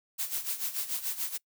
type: noise with tremolo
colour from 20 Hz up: blue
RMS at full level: -31 dBFS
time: 0.18-1.38 s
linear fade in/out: 20 ms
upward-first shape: sine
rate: 6.9 Hz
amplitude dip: 75%
effects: noise-tail reverb RT60 0.1 s tail -24 dB re dry